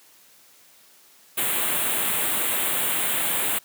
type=band-stop noise; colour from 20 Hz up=white; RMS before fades=-24 dBFS; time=1.37-3.59 s; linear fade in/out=10 ms; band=3700 to 7900 Hz; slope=48 dB/octave; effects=white hiss -54 dBFS RMS until 3.64 s + high-pass 150 Hz 12 dB/octave